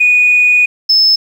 sine tone pair in turn, 2469 / 5232 Hz, D#7 / E8, -14 / -14 cents, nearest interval octave + minor second, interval 1300 cents, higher second, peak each -5 dBFS, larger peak neither, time 0-0.66 / 0.89-1.16 s, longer first, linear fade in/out 10 ms, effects tanh soft clip ceiling -1 dBFS + 7-bit

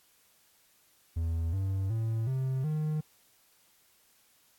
triangle tone with pitch steps, 82.41 / 96.32 / 112.58 / 131.58 / 153.78 Hz, E2 / G2 / A2 / C3 / D#3, 0 / -30 / +40 / +10 / -20 cents, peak -26 dBFS, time 1.16-3.01 s, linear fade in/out 10 ms, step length 370 ms, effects white hiss -65 dBFS RMS until 4.58 s + AAC 64 kbps

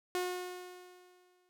sawtooth tone with exponential decay, 361.6 Hz, F#4, 40 cents flat, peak -27 dBFS, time 0.15-1.49 s, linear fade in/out 0 ms, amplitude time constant 290 ms, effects none

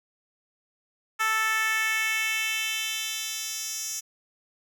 10% pulse tone with high-pass filter sweep, 440 Hz, A4, in tune, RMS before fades -28 dBFS, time 1.19-4.01 s, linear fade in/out 20 ms, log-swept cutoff 1300 to 5900 Hz, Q 2.1, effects none

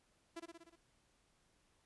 sawtooth tone with echo, 335.3 Hz, E4, 30 cents sharp, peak -40 dBFS, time 0.36-0.4 s, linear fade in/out 10 ms, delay 60 ms, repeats 6, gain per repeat -3 dB, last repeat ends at 0.76 s, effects pink hiss -75 dBFS RMS until 1.85 s + resampled to 24000 Hz

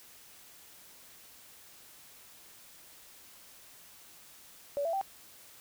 sine tone with pitch steps, 570 / 666.2 / 778.6 Hz, C#5 / E5 / G5, +48 / +18 / -12 cents, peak -29 dBFS, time 4.77-5.013 s, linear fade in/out 0 ms, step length 81 ms, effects white hiss -55 dBFS RMS until 5.6 s

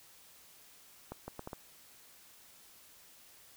accelerating click train, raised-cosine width 1 ms, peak -27 dBFS, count 5, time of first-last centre 1.12-1.532 s, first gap 160 ms, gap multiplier 0.71, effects white hiss -59 dBFS RMS until 3.56 s

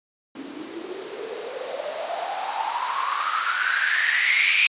blue noise with band-pass filter sweep, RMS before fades -25 dBFS, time 0.35-4.67 s, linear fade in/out 5 ms, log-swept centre 270 to 2500 Hz, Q 9.4, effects resampled to 8000 Hz

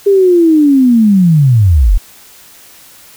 sine linear sweep, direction down, 406.1 to 34.63 Hz, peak -4 dBFS, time 0.06-1.98 s, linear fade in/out 10 ms, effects white hiss -39 dBFS RMS until 3.16 s

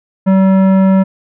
triangle tone with tanh clipping, 191.2 Hz, G3, 43 cents flat, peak -8 dBFS, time 0.26-1.04 s, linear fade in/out 20 ms, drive 18 dB, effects none

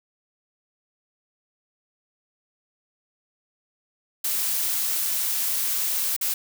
blue noise with dropouts, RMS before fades -25 dBFS, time 4.24-6.34 s, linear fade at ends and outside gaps 5 ms, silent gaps 6.165-6.211 s, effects none

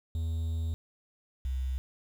triangle / sine tone pair in turn, 81.5 / 64.82 Hz, E2 / C2, -19 / -16 cents, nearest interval major third, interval 397 cents, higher first, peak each -27 / -29 dBFS, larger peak first, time 0.15-0.74 / 1.45-1.78 s, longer first, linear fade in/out 0 ms, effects 9-bit

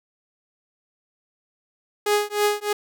sawtooth tone with tremolo, 415.3 Hz, G#4, in tune, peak -12 dBFS, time 2.06-2.73 s, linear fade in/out 5 ms, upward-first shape triangle, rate 3.2 Hz, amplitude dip 100%, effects none

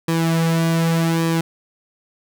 sawtooth tone with flanger, 164.81 Hz, E3, in tune, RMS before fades -18 dBFS, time 0.08-1.41 s, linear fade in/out 5 ms, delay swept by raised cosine 1.4 to 3.8 ms, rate 0.85 Hz, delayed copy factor -0.65, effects none

